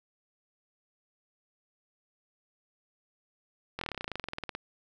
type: slowing click train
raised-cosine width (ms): 0.3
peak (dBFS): -19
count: 21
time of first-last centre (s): 3.79-4.551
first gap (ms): 23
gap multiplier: 1.05
effects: none